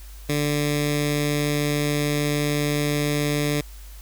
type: tone with notch filter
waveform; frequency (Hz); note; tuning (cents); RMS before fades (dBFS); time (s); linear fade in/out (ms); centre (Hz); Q
10% pulse; 146.83; D3; 0; -23; 0.29-3.61; 5; 840; 0.87
effects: added 50 Hz sine -38 dBFS peak until 4.01 s + white hiss -49 dBFS RMS until 4.01 s